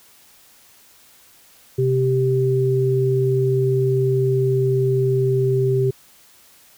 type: tone pair together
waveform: sine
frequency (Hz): 130 / 390.3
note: C3 / G4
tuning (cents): -11 / -8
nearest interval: octave + perfect fifth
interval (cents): 1903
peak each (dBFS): -18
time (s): 1.78-5.91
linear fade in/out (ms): 10
effects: white hiss -51 dBFS RMS until 6.77 s